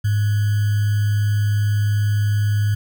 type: tone with sample-and-hold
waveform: sine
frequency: 103.83 Hz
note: G#2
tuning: in tune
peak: -15 dBFS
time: 0.04-2.75 s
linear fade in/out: 10 ms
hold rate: 1575 Hz
effects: none